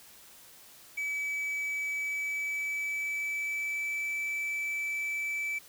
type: tone with pitch glide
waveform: triangle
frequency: 2290 to 2314 Hz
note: D7 to D7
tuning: -44 to -26 cents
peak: -29 dBFS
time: 0.97-5.59 s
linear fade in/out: 10 ms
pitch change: +18 cents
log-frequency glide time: 1.94-4.1 s
effects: white hiss -54 dBFS RMS until 5.68 s